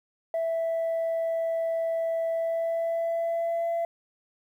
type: tone with pitch glide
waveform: sine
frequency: 659.3 to 674.7 Hz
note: E5 to E5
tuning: 0 to +40 cents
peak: -23 dBFS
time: 0.34-3.85 s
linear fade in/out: 2 ms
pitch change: +40 cents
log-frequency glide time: 2.3-3.7 s
effects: tanh soft clip ceiling -23 dBFS + 10-bit